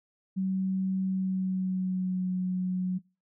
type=tone with pitch glide; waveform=sine; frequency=189.5 to 183.68 Hz; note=F#3 to F#3; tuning=+42 to -12 cents; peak=-26 dBFS; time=0.36-2.99 s; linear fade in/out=20 ms; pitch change=-54 cents; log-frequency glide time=1.03-2.31 s; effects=noise-tail reverb RT60 0.3 s tail -23 dB re dry